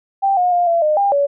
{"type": "tone with pitch steps", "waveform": "sine", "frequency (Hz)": [785, 719, 704, 677, 610, 801, 567], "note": ["G5", "F#5", "F5", "E5", "D#5", "G5", "C#5"], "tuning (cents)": [2, -50, 14, 46, -34, 37, 39], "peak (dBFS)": -12, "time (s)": [0.22, 1.27], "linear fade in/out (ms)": 20, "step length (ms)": 150, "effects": []}